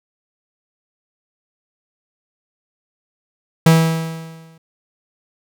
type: tone with exponential decay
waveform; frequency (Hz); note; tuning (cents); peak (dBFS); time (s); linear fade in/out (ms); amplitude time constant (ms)
45% pulse; 162.7; E3; -22; -6; 3.66-4.58; 5; 200
effects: none